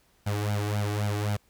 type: tone with flanger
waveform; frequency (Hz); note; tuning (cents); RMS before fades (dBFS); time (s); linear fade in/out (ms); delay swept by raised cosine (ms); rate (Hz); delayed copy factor
sawtooth; 103.83; G#2; 0; -28; 0.26-1.37; 10; 1.3 to 2.7; 3.8; +1
effects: pink hiss -65 dBFS RMS until 1.49 s